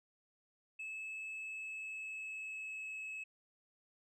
sine tone with pitch glide, 2602 to 2584 Hz, E7 to E7, -23 to -35 cents, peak -39 dBFS, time 0.79-3.24 s, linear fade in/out 10 ms, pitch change -12 cents, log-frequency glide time 1.36-2.94 s, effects tanh soft clip ceiling -41 dBFS

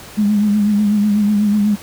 sine tone with vibrato, 207.7 Hz, G#3, in tune, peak -11 dBFS, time 0.17-1.76 s, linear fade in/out 20 ms, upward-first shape triangle, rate 8.1 Hz, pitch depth 55 cents each way, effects pink hiss -36 dBFS RMS until 1.82 s + high-pass 60 Hz 12 dB/octave

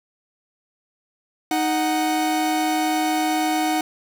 45% pulse tone pair together, 311.1 / 739.9 Hz, D#4 / F#5, 0 / 0 cents, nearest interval octave + minor third, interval 1500 cents, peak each -22 dBFS, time 1.51-3.81 s, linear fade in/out 2 ms, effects none

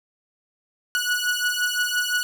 sawtooth beating tone pair, 1464 / 1469.8 Hz, F#6 / F#6, -19 / -12 cents, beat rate 5.8 Hz, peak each -21 dBFS, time 0.95-2.23 s, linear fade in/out 0 ms, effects none

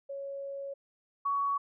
sine tone pair in turn, 554.4 / 1122.7 Hz, C#5 / C#6, 0 / +22 cents, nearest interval octave, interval 1222 cents, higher second, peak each -36 / -27 dBFS, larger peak second, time 0.09-0.74 / 1.25-1.58 s, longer first, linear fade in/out 10 ms, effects none

